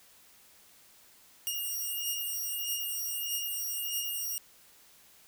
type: beating tone pair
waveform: 5% pulse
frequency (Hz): 2843 / 2844.6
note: F7 / F7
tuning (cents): +30 / +31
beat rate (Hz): 1.6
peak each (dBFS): -26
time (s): 1.47-4.38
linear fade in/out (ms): 0
effects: white hiss -59 dBFS RMS until 5.27 s